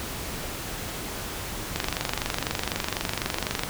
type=click train; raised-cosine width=0.2 ms; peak=-8 dBFS; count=46; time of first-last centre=1.76-3.635 s; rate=24 Hz; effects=pink hiss -34 dBFS RMS until 3.69 s